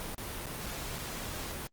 pink noise with dropouts, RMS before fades -39 dBFS, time 0-1.67 s, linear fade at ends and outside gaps 0 ms, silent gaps 0.146-0.181 / 0.458-0.466 / 0.661-0.665 / 0.985-0.989 s, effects Opus 32 kbps

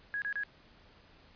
sine tone bursts, 1661.2 Hz, G#6, in tune, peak -32 dBFS, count 3, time 0.14-0.435 s, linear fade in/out 0 ms, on 79 ms, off 29 ms, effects pink hiss -60 dBFS RMS until 1.35 s + resampled to 11025 Hz

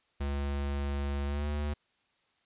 square tone with pitch glide, 70.6 to 73.64 Hz, C#2 to D2, +32 to +5 cents, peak -31 dBFS, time 0.2-1.74 s, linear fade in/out 10 ms, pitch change +73 cents, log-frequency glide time 1.26-1.46 s, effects white hiss -72 dBFS RMS until 2.45 s + resampled to 8000 Hz

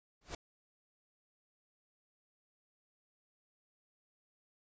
pink noise with exponential growth, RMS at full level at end -37 dBFS, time 0.21-0.35 s, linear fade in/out 5 ms, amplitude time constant 30 ms, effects resampled to 16000 Hz

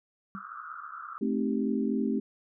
sine tone with exponential decay, 196 Hz, G3, in tune, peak -33 dBFS, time 0.35-0.45 s, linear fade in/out 0 ms, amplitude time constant 20 ms
pink band-pass noise, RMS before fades -42 dBFS, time 0.35-1.18 s, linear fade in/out 0 ms, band 1200 to 1400 Hz, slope 96 dB/octave
sine chord, A half-diminished seventh, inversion none, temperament equal with one note detuned, 218 / 261.6 / 311.1 / 392 Hz, A3 / C4 / Eb4 / G4, -16 / 0 / 0 / 0 cents, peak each -29 / -30 / -35 / -34 dBFS, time 1.21-2.2 s, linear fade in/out 10 ms
effects none

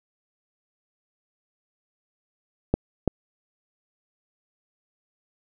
clicks, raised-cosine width 2 ms, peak -6 dBFS, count 2, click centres 2.74 / 3.077 s, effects none

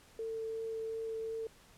sine tone with vibrato, 447.6 Hz, A4, 30 cents sharp, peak -36 dBFS, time 0.19-1.47 s, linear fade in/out 2 ms, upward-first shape triangle, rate 2.8 Hz, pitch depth 9 cents each way, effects pink hiss -61 dBFS RMS until 1.77 s + low-pass 12000 Hz 12 dB/octave

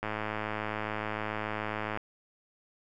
click train, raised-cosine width 0.5 ms, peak -18 dBFS, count 209, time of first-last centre 0.03-1.974 s, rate 107 Hz, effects none

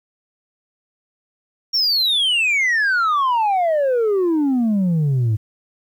sine exponential sweep, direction down, 5610 to 103.83 Hz, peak -12 dBFS, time 1.73-5.37 s, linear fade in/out 20 ms, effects tanh soft clip ceiling -14 dBFS + 9-bit

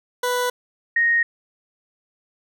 20% pulse / sine tone pair in turn, 493.9 / 1864.7 Hz, B4 / A#6, 0 / 0 cents, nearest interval octave + major seventh, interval 2300 cents, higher second, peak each -15 dBFS, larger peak neither, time 0.23-0.5 / 0.96-1.23 s, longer neither, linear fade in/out 5 ms, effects none

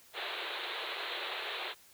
white band-pass noise, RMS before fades -39 dBFS, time 0.13-1.75 s, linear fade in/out 50 ms, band 340 to 4100 Hz, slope 96 dB/octave, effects white hiss -60 dBFS RMS until 1.93 s

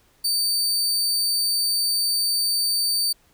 sawtooth tone, 4596 Hz, D8, 38 cents flat, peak -17 dBFS, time 0.24-3.13 s, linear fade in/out 10 ms, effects pink hiss -60 dBFS RMS until 3.33 s

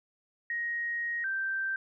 sine tone pair in turn, 1879 / 1564.9 Hz, A#6 / G6, +13 / -3 cents, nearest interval minor third, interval 316 cents, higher first, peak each -30 / -29 dBFS, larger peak second, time 0.5-1.24 / 1.24-1.76 s, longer first, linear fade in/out 2 ms, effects none

